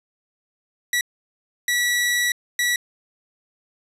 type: tone bursts at uneven times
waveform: sawtooth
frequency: 1943 Hz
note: B6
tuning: 29 cents flat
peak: -15 dBFS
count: 3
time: 0.93-1.01 / 1.68-2.32 / 2.59-2.76 s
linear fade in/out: 2 ms
effects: resampled to 32000 Hz + 9-bit